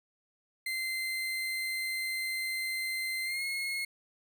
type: tone with pitch glide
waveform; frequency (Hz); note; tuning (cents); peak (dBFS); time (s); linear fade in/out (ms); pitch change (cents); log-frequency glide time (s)
35% pulse; 2075 to 2162; C7 to C#7; -15 to -44; -30; 0.66-3.85; 5; +71; 3.24-3.43
effects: none